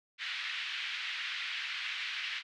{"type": "band-pass noise", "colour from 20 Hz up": "pink", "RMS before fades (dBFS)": -38, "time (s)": [0.18, 2.43], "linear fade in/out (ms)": 50, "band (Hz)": [1800, 3600], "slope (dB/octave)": 24, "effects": []}